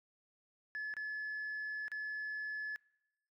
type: tone with dropouts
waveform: sine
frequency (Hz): 1717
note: A6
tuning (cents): -43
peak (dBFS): -36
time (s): 0.75-2.76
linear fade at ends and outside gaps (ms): 0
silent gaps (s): 0.939-0.967 / 1.881-1.917
effects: noise-tail reverb RT60 0.9 s tail -25 dB re dry + tanh soft clip ceiling -36 dBFS